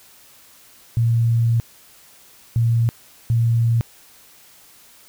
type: tone bursts at uneven times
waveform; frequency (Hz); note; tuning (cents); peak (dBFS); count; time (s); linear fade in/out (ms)
sine; 116; A#2; -8; -14; 3; 0.97-1.6 / 2.56-2.89 / 3.3-3.81; 0
effects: white hiss -49 dBFS RMS until 5.08 s